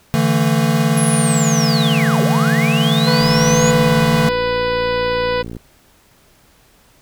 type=chord; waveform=square; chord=D suspended second; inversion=none; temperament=equal with one note detuned; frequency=146.83 / 164.81 / 224.2 Hz; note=D3 / E3 / A3; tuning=0 / 0 / +33 cents; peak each=-18 dBFS; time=0.14-4.29 s; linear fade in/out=0 ms
type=linear two-way sweep; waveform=sine; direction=down then up; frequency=11175 to 368.7 to 6930 Hz; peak=-20 dBFS; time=0.97-3.71 s; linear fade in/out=5 ms; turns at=2.22 s
type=harmonic tone; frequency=495.6 Hz; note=B4; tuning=6 cents sharp; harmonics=1 / 2 / 3 / 4 / 5 / 6 / 7 / 8 / 9 / 10; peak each=-17 / -23 / -27 / -29 / -31 / -33 / -34 / -35 / -36 / -37 dBFS; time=3.06-5.43 s; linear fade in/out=20 ms
type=click train; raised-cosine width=3 ms; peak=-17 dBFS; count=137; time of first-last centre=3.21-5.567 s; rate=57.7 Hz
effects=pink hiss -52 dBFS RMS until 7.01 s